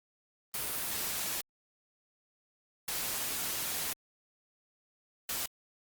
white noise bursts at uneven times, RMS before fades -35 dBFS, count 3, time 0.54-1.41 / 2.88-3.93 / 5.29-5.46 s, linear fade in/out 2 ms, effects Opus 32 kbps

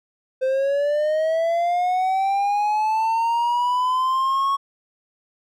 triangle linear sweep, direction up, 516 to 1108.7 Hz, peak -16 dBFS, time 0.41-4.57 s, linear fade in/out 20 ms, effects none

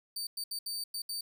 sawtooth tone bursts at uneven times, 4601 Hz, D8, 36 cents flat, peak -32 dBFS, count 6, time 0.16-0.27 / 0.37-0.44 / 0.51-0.59 / 0.66-0.84 / 0.94-1.02 / 1.09-1.21 s, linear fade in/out 5 ms, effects none

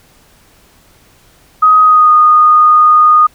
sine tone with pitch glide, 1257 to 1231.1 Hz, D#6 to D#6, +17 to -19 cents, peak -3 dBFS, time 1.62-3.27 s, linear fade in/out 10 ms, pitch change -36 cents, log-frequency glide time 1.82-2.12 s, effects pink hiss -47 dBFS RMS until 3.34 s

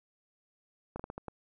slowing click train, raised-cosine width 1 ms, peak -25 dBFS, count 6, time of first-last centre 0.96-1.283 s, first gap 35 ms, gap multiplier 1.31, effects none

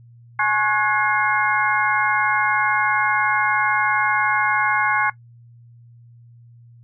sine tone cluster, 844 / 1091 / 1465 / 1675 / 2138 Hz, G#5 / C#6 / F#6 / G#6 / C7, +28 / -28 / -18 / +14 / +37 cents, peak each -23 dBFS, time 0.39-5.1 s, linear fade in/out 5 ms, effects noise-tail reverb RT60 0.1 s tail -18 dB re dry + added 118 Hz sine -44 dBFS peak until 6.83 s

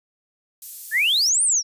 white high-pass noise, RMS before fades -35 dBFS, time 0.62-1.29 s, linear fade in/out 2 ms, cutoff 8400 Hz, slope 12 dB/octave
sine exponential two-way sweep, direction up then down, 1661.2 to 9397 to 5330 Hz, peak -16 dBFS, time 0.91-1.63 s, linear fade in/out 50 ms, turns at 1.43 s
effects resampled to 32000 Hz

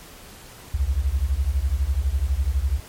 sine beating tone pair, 61.7 / 73.7 Hz, B1 / D2, -1 / +7 cents, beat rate 12 Hz, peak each -22 dBFS, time 0.74-2.8 s, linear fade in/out 5 ms, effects pink hiss -44 dBFS RMS until 2.88 s + MP3 64 kbps

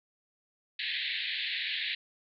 white band-pass noise, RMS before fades -34 dBFS, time 0.79-1.95 s, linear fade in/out 5 ms, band 1700 to 4200 Hz, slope 96 dB/octave, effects none

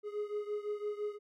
triangle beating tone pair, 415.3 / 421.2 Hz, G#4 / G#4, 0 / +24 cents, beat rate 5.9 Hz, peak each -35 / -38 dBFS, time 0.03-1.19 s, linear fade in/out 50 ms, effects none

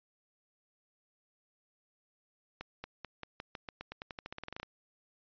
accelerating click train, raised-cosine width 0.3 ms, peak -25 dBFS, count 21, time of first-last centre 2.61-4.63 s, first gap 230 ms, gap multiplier 0.9, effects resampled to 11025 Hz

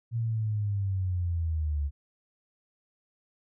sine linear sweep, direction down, 117.5 to 70 Hz, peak -26 dBFS, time 0.11-1.91 s, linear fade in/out 50 ms, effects none

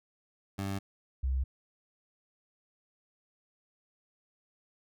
20% pulse / sine tone pair in turn, 98 / 65.41 Hz, G2 / C2, 0 / 0 cents, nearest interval perfect fifth, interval 700 cents, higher first, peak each -28 / -27 dBFS, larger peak second, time 0.58-0.79 / 1.23-1.44 s, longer neither, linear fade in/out 10 ms, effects none

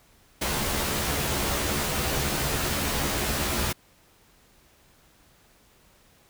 pink noise with comb filter, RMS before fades -27 dBFS, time 0.41-3.73 s, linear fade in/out 10 ms, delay 14 ms, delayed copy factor +0.7, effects pink hiss -59 dBFS RMS until 6.29 s

